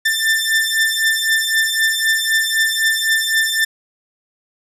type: beating tone pair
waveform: sawtooth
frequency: 1780 / 1783.9 Hz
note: A6 / A6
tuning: +20 / +23 cents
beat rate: 3.9 Hz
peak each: -14 dBFS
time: 0.05-3.65 s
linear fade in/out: 10 ms
effects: resampled to 32000 Hz